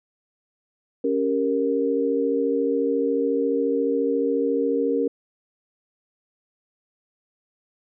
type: chord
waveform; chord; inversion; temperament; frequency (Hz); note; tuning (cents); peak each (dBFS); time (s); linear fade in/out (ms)
sine; G diminished; second; equal; 277.2 / 392 / 466.2; Db4 / G4 / Bb4; 0 / 0 / 0; -24 / -27 / -22; 1.04-5.08; 5
effects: none